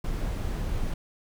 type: noise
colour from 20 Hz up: brown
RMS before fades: -29 dBFS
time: 0.04-0.94 s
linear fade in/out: 5 ms
effects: none